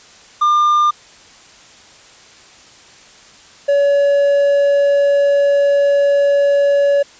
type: tone pair in turn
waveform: triangle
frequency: 1200 / 566.3 Hz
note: D6 / C#5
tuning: +37 / +37 cents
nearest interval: octave + minor second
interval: 1300 cents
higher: first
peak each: -8 dBFS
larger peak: neither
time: 0.41-0.91 / 3.68-7.03 s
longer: second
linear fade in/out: 10 ms
effects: white hiss -43 dBFS RMS until 7.19 s + resampled to 16000 Hz